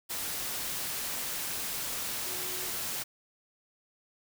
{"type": "tone in noise", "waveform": "sine", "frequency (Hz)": 366.6, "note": "F#4", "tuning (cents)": -16, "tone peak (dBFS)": -46, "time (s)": [2.25, 2.71], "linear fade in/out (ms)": 20, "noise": "white", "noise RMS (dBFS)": -35, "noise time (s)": [0.09, 3.04], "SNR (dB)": -14, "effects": []}